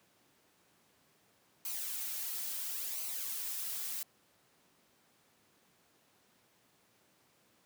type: noise with flanger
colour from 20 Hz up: blue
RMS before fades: -39 dBFS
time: 1.65-4.03 s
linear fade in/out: 2 ms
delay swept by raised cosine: 0.56 to 3.36 ms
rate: 0.73 Hz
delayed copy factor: -0.55
effects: pink hiss -69 dBFS RMS until 7.65 s + high-pass 150 Hz 12 dB/octave